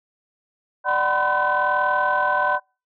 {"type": "tone cluster", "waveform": "sine", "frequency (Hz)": [594, 751, 994, 1035, 1520], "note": ["D5", "F#5", "B5", "C6", "F#6"], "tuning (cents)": [20, 26, 11, -19, 46], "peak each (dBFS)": [-25, -24, -22, -26, -22], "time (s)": [0.84, 2.6], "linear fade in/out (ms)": 50, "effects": ["noise-tail reverb RT60 0.3 s tail -26 dB re dry", "tanh soft clip ceiling -10 dBFS"]}